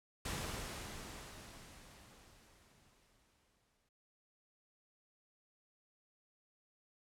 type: noise with exponential decay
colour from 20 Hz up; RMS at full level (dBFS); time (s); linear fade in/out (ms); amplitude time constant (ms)
pink; -40; 0.25-3.89; 5; 790
effects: noise-tail reverb RT60 0.1 s tail -21 dB re dry + low-pass 11000 Hz 12 dB/octave